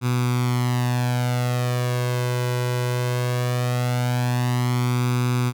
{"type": "tone with flanger", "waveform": "sawtooth", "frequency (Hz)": 123.47, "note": "B2", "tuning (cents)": 0, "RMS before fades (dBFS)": -22, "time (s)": [0.01, 5.53], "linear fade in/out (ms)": 50, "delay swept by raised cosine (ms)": [0.81, 2.01], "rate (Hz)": 0.19, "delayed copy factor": 0.7, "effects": []}